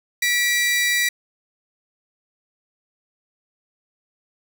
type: tone pair together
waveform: sawtooth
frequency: 1950.3 / 2349 Hz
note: B6 / D7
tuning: -22 / 0 cents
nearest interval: minor third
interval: 322 cents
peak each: -15 / -21 dBFS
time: 0.22-1.09 s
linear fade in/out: 5 ms
effects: none